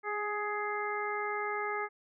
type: harmonic tone with a mistuned harmonic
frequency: 418 Hz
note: G#4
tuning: 11 cents sharp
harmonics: 1 / 2 / 3 / 4 / 5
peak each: -37 / -38 / -37 / -41 / -39 dBFS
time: 0.03-1.89 s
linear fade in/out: 50 ms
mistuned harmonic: 1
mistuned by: -17 cents
effects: none